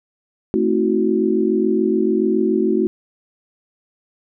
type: chord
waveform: sine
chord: F# half-diminished seventh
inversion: first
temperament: equal with one note detuned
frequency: 220 / 261.6 / 323 / 370 Hz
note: A3 / C4 / E4 / F#4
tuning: 0 / 0 / -35 / 0 cents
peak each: -20 / -24 / -20 / -18 dBFS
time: 0.54-2.87 s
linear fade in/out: 0 ms
effects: none